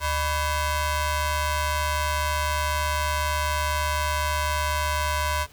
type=ring-modulated tone; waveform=sawtooth; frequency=532 Hz; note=C5; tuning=29 cents sharp; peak=-16 dBFS; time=0-5.47 s; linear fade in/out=50 ms; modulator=458 Hz; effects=pink hiss -52 dBFS RMS until 5.52 s